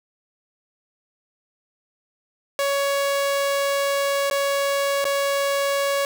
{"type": "tone with dropouts", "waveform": "sawtooth", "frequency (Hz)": 559, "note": "C#5", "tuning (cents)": 14, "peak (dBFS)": -16, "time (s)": [2.59, 6.05], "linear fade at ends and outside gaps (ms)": 1, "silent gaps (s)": [[4.3, 4.311], [5.043, 5.052]], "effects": []}